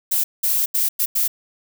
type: noise bursts at uneven times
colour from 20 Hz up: violet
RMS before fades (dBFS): -19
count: 5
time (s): 0.11-0.24 / 0.43-0.66 / 0.74-0.89 / 0.99-1.06 / 1.15-1.28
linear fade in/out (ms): 10
effects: none